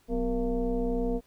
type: tone with frequency modulation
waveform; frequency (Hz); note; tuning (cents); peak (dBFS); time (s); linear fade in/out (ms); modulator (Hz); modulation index
sine; 249.3; B3; +16; -25; 0.08-1.21; 50; 218; 1.4
effects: pink hiss -65 dBFS RMS until 1.26 s